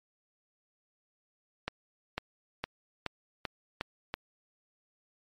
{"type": "accelerating click train", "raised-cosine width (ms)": 0.3, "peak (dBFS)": -16, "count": 7, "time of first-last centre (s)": [1.68, 4.14], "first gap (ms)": 500, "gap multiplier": 0.92, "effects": ["MP3 64 kbps"]}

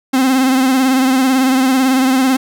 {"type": "tone with vibrato", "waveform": "45% pulse", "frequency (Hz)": 261.6, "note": "C4", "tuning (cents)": 0, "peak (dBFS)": -10, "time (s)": [0.13, 2.37], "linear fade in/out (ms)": 10, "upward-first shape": "triangle", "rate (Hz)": 18, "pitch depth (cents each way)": 62, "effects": []}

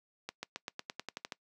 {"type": "accelerating click train", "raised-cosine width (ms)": 0.2, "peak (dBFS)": -21, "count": 11, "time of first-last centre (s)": [0.29, 1.322], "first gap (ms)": 140, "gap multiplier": 0.93, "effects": ["noise-tail reverb RT60 0.1 s tail -22 dB re dry", "high-pass 200 Hz 12 dB/octave"]}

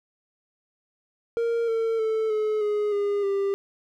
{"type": "tone with pitch steps", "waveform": "triangle", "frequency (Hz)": [464.6, 452.4, 440.6, 429, 417.8, 406.8, 396.1], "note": ["A#4", "A4", "A4", "A4", "G#4", "G#4", "G4"], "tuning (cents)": [-6, 48, 2, -44, 10, -36, 18], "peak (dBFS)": -20, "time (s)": [1.37, 3.54], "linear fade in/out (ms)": 0, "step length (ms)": 310, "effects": []}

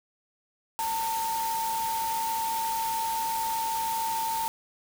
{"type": "tone in noise", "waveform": "sine", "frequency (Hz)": 900, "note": "A5", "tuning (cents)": 39, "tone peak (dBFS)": -27, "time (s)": [0.79, 4.48], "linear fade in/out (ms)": 0, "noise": "white", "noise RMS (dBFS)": -36, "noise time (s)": [0.79, 4.48], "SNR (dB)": 6, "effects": []}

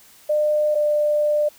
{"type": "tone pair in turn", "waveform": "sine", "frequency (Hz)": [602, 596.5], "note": ["D5", "D5"], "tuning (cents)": [43, 27], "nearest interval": "unison", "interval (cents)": 16, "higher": "first", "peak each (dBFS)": -16, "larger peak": "neither", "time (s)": [[0.29, 0.75], [0.75, 1.49]], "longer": "second", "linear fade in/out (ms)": 10, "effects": ["white hiss -50 dBFS RMS until 1.58 s"]}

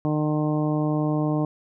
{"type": "harmonic tone", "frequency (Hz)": 151.8, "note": "D#3", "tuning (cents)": -42, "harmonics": [1, 2, 3, 4, 5, 6, 7], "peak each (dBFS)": [-24, -24, -33, -31, -35, -39, -37], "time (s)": [0.05, 1.45], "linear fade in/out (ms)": 0, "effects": []}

